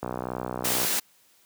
click train, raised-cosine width 1 ms, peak -16 dBFS, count 52, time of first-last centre 0.03-0.849 s, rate 62.3 Hz
white high-pass noise, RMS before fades -26 dBFS, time 0.64-1 s, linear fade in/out 10 ms, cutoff 160 Hz, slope 24 dB/octave
effects white hiss -61 dBFS RMS until 1.45 s + high-pass 100 Hz 12 dB/octave

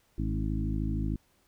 harmonic tone with a mistuned harmonic, 53.2 Hz, G#1, 42 cents sharp, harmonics 1 / 2 / 3 / 4 / 5 / 6, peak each -31 / -34 / -36 / -37 / -38 / -39 dBFS, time 0.18-1.16 s, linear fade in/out 5 ms, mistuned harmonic 5, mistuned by +21 cents, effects pink hiss -68 dBFS RMS until 1.47 s

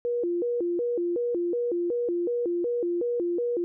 sine tone with vibrato, 408.3 Hz, G#4, 29 cents flat, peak -24 dBFS, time 0.05-3.64 s, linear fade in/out 0 ms, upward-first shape square, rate 2.7 Hz, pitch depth 280 cents each way, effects none

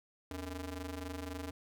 sawtooth ring-modulated tone, 182.2 Hz, F#3, 26 cents flat, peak -33 dBFS, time 0.31-1.51 s, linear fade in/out 2 ms, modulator 103 Hz, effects none

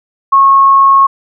sine tone, 1093 Hz, C#6, 25 cents flat, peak -3 dBFS, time 0.32-1.07 s, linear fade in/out 10 ms, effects none

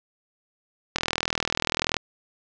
click train, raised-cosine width 0.2 ms, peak -5 dBFS, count 42, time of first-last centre 0.96-1.967 s, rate 40.7 Hz, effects low-pass 7000 Hz 12 dB/octave

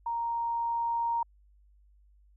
sine tone with level ramp, 932.3 Hz, A#5, in tune, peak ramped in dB -29 to -26 dBFS, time 0.06-1.23 s, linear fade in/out 5 ms, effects added 50 Hz sine -58 dBFS peak until 2.36 s

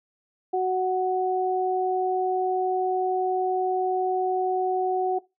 sine tone pair together, 371.8 / 741.5 Hz, F#4 / F#5, +8 / +4 cents, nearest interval octave, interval 1196 cents, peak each -24 dBFS, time 0.53-5.19 s, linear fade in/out 10 ms, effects noise-tail reverb RT60 0.2 s tail -19 dB re dry

